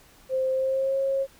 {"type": "tone with pitch glide", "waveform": "sine", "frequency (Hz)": [523.3, 542.1], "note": ["C5", "C#5"], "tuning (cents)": [0, -39], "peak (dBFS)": -22, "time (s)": [0.29, 1.27], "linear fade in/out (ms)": 50, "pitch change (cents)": 61, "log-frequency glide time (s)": [0.52, 0.98], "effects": ["pink hiss -55 dBFS RMS until 1.39 s"]}